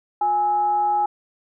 sine tone with frequency modulation, 830.6 Hz, G#5, in tune, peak -17 dBFS, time 0.21-1.06 s, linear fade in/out 5 ms, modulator 471 Hz, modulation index 0.25, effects none

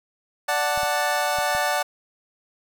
25% pulse chord, D major, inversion none, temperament equal, 587.3 / 740 / 880 Hz, D5 / F#5 / A5, 0 / 0 / 0 cents, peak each -22 / -21 / -23 dBFS, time 0.48-1.83 s, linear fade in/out 10 ms
clicks, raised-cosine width 5 ms, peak -27 dBFS, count 4, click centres 0.776 / 0.833 / 1.386 / 1.55 s
effects none

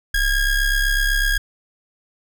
square ring-modulated tone, 830 Hz, G#5, 1 cent flat, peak -14 dBFS, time 0.14-1.38 s, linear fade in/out 5 ms, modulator 796 Hz, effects none

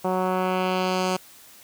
10% pulse tone with low-pass filter sweep, 185 Hz, F#3, in tune, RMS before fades -24 dBFS, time 0.04-1.17 s, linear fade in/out 10 ms, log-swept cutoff 900 to 8000 Hz, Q 1.1, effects white hiss -49 dBFS RMS until 1.63 s + high-pass 60 Hz 12 dB/octave

